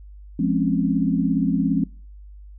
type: chord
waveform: sine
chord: Db major seventh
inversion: first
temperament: just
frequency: 173.24 / 207.9 / 259.9 / 277.2 Hz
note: F3 / Ab3 / C4 / Db4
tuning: -14 / +2 / -11 / 0 cents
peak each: -23 / -23 / -23 / -24 dBFS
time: 0.39-1.84 s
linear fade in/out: 5 ms
effects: noise-tail reverb RT60 0.4 s tail -23 dB re dry + added 50 Hz sine -39 dBFS peak until 2.58 s